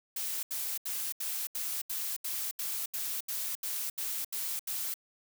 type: noise bursts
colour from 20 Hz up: blue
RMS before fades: -35 dBFS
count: 14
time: 0.16-4.941 s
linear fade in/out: 5 ms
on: 270 ms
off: 77 ms
effects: none